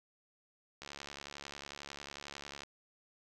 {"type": "click train", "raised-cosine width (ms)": 0.2, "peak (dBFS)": -27, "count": 130, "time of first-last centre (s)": [0.82, 2.634], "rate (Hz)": 71.1, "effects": []}